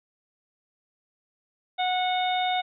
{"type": "harmonic tone", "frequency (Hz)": 733, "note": "F#5", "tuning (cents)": -16, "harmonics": [1, 2, 3, 4, 5], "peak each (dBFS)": [-24, -37, -33, -40, -31], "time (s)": [1.78, 2.62], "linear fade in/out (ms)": 20, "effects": []}